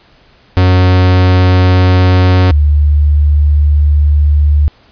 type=tone pair in turn; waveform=45% pulse / sine; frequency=91.7 / 73.71 Hz; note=F#2 / D2; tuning=-15 / +7 cents; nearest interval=major third; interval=378 cents; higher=first; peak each=-5 dBFS; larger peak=neither; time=0.57-2.51 / 2.51-4.68 s; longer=second; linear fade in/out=0 ms; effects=pink hiss -46 dBFS RMS until 4.91 s + resampled to 11025 Hz